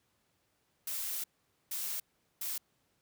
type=noise bursts at uneven times; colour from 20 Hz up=blue; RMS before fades=-37 dBFS; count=3; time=0.87-1.24 / 1.71-2 / 2.41-2.58 s; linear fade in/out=5 ms; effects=pink hiss -75 dBFS RMS until 3.01 s + high-pass 80 Hz 12 dB/octave